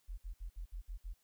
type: tone bursts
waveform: sine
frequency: 42.46 Hz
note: F1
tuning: 48 cents flat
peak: -40 dBFS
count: 7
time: 0.08-1.139 s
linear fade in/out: 20 ms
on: 99 ms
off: 61 ms
effects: white hiss -75 dBFS RMS until 1.23 s